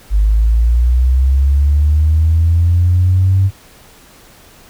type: linear sweep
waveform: sine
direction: up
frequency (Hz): 50.1 to 97.3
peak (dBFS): -7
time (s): 0.1-3.51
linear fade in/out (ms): 50
effects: tanh soft clip ceiling -3 dBFS + pink hiss -43 dBFS RMS until 4.69 s